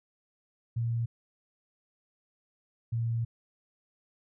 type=tone pair in turn; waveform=sine; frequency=116.54 / 115.67 Hz; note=A#2 / A#2; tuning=0 / -13 cents; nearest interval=unison; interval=13 cents; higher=first; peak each=-27 dBFS; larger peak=neither; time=0.76-1.06 / 2.92-3.25 s; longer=second; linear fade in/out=10 ms; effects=none